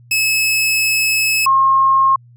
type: tone pair in turn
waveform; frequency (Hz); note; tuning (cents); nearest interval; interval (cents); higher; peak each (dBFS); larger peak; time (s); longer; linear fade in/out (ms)
sawtooth / sine; 2589 / 1073.6; E7 / C6; -32 / +44; octave + minor third; 1524; first; -10 / -9; second; 0.11-1.46 / 1.46-2.16; first; 5
effects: added 120 Hz sine -42 dBFS peak until 2.36 s